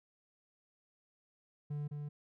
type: tone with echo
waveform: triangle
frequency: 146.83 Hz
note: D3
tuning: in tune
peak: -34 dBFS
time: 1.7-1.88 s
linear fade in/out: 10 ms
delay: 210 ms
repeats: 1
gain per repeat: -3 dB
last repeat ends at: 2.09 s
effects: none